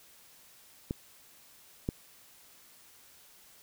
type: clicks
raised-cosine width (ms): 3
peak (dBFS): -19 / -17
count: 2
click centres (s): 0.909 / 1.889
effects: white hiss -58 dBFS RMS until 3.62 s